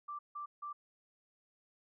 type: tone bursts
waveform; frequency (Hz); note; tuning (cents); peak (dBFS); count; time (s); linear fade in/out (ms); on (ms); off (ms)
sine; 1174.7; D6; 0; -40; 3; 0.08-0.73; 10; 110; 160
effects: none

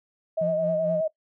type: tone with vibrato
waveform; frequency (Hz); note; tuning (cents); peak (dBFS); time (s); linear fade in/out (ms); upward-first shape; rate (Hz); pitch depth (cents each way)
sine; 630; D#5; +21; -22; 0.37-1.08; 10; sine; 9.5; 47
type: tone with tremolo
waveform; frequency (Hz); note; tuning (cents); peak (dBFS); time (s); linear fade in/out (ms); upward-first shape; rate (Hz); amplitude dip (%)
triangle; 171.7; F3; -29; -26; 0.41-1.01; 5; sine; 4.5; 65
effects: noise-tail reverb RT60 0.1 s tail -18 dB re dry

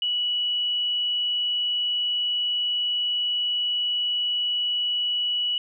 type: tone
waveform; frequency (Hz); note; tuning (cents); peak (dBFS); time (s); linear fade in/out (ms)
sine; 2940; F#7; -12; -22; 0.02-5.58; 2
effects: none

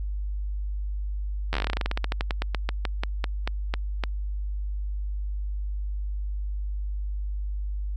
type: slowing click train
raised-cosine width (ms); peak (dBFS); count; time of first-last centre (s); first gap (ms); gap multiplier
0.3; -11; 29; 1.53-4.037; 11; 1.13
effects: added 50 Hz sine -27 dBFS peak until 7.96 s

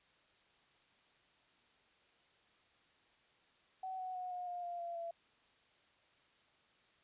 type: tone with pitch steps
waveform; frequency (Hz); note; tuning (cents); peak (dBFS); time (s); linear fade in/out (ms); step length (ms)
sine; 754 / 742.3 / 730.8 / 719.5 / 708.4 / 697.4 / 686.6 / 676; F#5 / F#5 / F#5 / F#5 / F5 / F5 / F5 / E5; +32 / +5 / -22 / -49 / +24 / -3 / -30 / +43; -40; 3.83-5.11; 5; 160
effects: white hiss -70 dBFS RMS until 7.03 s + resampled to 8000 Hz

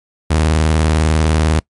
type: tone with vibrato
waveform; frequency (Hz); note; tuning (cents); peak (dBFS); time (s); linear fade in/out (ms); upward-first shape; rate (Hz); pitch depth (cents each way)
sawtooth; 77.78; D#2; 0; -7; 0.3-1.6; 10; sine; 20; 180
effects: noise-tail reverb RT60 0.1 s tail -24 dB re dry + MP3 48 kbps

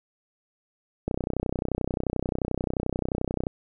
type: click train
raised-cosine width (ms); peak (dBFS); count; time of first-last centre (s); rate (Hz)
2; -13; 76; 1.08-3.469; 31.4
effects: none

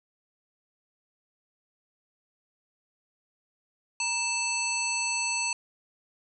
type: harmonic tone with a mistuned harmonic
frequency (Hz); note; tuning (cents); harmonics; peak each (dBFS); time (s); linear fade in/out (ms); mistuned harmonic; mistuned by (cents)
880; A5; 0; 1 / 3 / 5 / 7 / 9; -35 / -30 / -35 / -35 / -32; 4-5.53; 2; 1; +120
effects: none

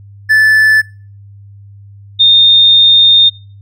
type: tone pair in turn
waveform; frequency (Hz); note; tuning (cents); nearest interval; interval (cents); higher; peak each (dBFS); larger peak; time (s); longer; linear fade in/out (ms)
triangle / sine; 1746 / 3653; A6 / A#7; -14 / -36; octave + minor second; 1278; second; -3; neither; 0.29-0.82 / 2.19-3.3; second; 20
effects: noise-tail reverb RT60 0.4 s tail -22 dB re dry + added 100 Hz sine -33 dBFS peak until 3.61 s

